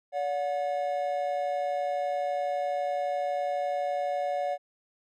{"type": "tone pair together", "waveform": "triangle", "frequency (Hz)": [573.1, 725], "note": ["D5", "F#5"], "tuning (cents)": [-42, -35], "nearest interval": "major third", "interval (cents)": 407, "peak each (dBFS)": -28, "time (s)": [0.12, 4.58], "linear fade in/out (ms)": 50, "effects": []}